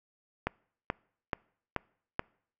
click train, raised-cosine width 0.5 ms, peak -14 dBFS, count 5, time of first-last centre 0.47-2.194 s, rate 2.32 Hz, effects noise-tail reverb RT60 0.6 s tail -26 dB re dry

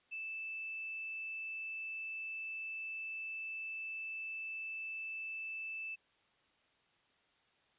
sine tone, 2637 Hz, E7, in tune, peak -40 dBFS, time 0.11-5.96 s, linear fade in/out 20 ms, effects white hiss -72 dBFS RMS until 7.78 s + resampled to 8000 Hz

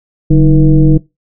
sine tone with frequency modulation, 146.83 Hz, D3, in tune, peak -3 dBFS, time 0.3-0.98 s, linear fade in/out 10 ms, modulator 169 Hz, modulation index 1.1, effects noise-tail reverb RT60 0.2 s tail -20 dB re dry

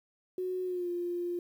sine tone with pitch glide, 368 to 350.2 Hz, F#4 to F4, -9 to +5 cents, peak -31 dBFS, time 0.38-1.39 s, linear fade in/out 2 ms, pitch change -86 cents, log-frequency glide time 0.64-0.89 s, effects 10-bit

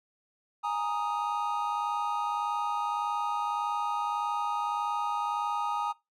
triangle chord, Ab suspended second, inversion none, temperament equal, 830.6 / 932.3 / 1244.5 Hz, Ab5 / Bb5 / Eb6, 0 / 0 / 0 cents, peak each -31 dBFS, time 0.63-5.93 s, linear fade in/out 20 ms, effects noise-tail reverb RT60 0.2 s tail -20 dB re dry

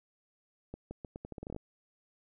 accelerating click train, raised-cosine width 2 ms, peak -28 dBFS, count 13, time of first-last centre 0.74-1.563 s, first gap 170 ms, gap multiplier 0.81, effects none

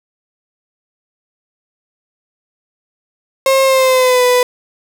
35% pulse tone with pitch glide, 535 to 496.3 Hz, C5 to B4, +38 to +8 cents, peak -7 dBFS, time 3.46-4.43 s, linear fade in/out 2 ms, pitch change -130 cents, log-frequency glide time 3.64-4.24 s, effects none

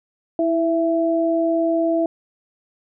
sine tone pair together, 328.5 / 665 Hz, E4 / E5, -6 / +15 cents, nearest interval octave, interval 1221 cents, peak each -19 dBFS, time 0.39-2.06 s, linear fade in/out 2 ms, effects none

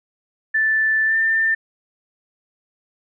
sine tone with pitch glide, 1760 to 1791.8 Hz, A6 to A6, 0 to +31 cents, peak -15 dBFS, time 0.54-1.55 s, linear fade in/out 10 ms, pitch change +31 cents, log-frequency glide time 1.06-1.16 s, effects none

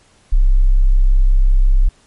sine tone, 32.78 Hz, C1, 4 cents sharp, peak -7 dBFS, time 0.32-1.89 s, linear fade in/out 10 ms, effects pink hiss -52 dBFS RMS until 2.06 s + MP3 48 kbps

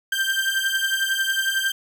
30% pulse beating tone pair, 1568 / 1579 Hz, G6 / G6, 0 / +12 cents, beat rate 11 Hz, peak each -21 dBFS, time 0.12-1.72 s, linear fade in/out 5 ms, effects 9-bit

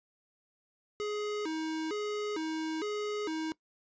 square tone with vibrato, 364.3 Hz, F#4, 27 cents flat, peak -33 dBFS, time 1-3.52 s, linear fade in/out 0 ms, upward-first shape square, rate 1.1 Hz, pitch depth 240 cents each way, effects noise-tail reverb RT60 0.1 s tail -20 dB re dry + resampled to 16000 Hz

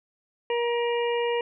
harmonic tone, 474 Hz, A#4, 29 cents sharp, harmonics 1 / 2 / 4 / 5 / 6, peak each -24 / -31 / -37 / -37 / -36 dBFS, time 0.5-1.41 s, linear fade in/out 2 ms, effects none

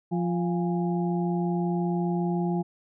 harmonic tone with a mistuned harmonic, 174.6 Hz, F3, in tune, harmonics 1 / 2 / 4 / 5, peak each -25 / -30 / -37 / -36 dBFS, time 0.11-2.63 s, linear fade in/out 20 ms, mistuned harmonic 5, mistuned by -98 cents, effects none

